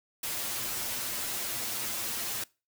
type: noise with comb filter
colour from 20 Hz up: white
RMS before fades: -34 dBFS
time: 0.23-2.44 s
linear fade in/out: 5 ms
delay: 8.7 ms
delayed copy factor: +0.85
effects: noise-tail reverb RT60 0.3 s tail -23 dB re dry